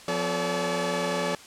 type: tone cluster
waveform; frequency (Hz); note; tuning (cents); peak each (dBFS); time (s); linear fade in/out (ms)
sawtooth; 176.6 / 254.7 / 436.6 / 573 / 853; F3 / C4 / A4 / D5 / G#5; +20 / -46 / -13 / -43 / +46; -28 / -32 / -28 / -25 / -32; 0.08-1.35; 2
effects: white hiss -47 dBFS RMS until 1.46 s + low-pass 8000 Hz 12 dB/octave